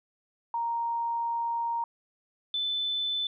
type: tone pair in turn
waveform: sine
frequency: 932.3 / 3514 Hz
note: A#5 / A7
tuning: 0 / -3 cents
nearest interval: octave + major seventh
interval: 2297 cents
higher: second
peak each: -27 dBFS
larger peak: neither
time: 0.54-1.84 / 2.54-3.27 s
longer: first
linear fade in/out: 2 ms
effects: none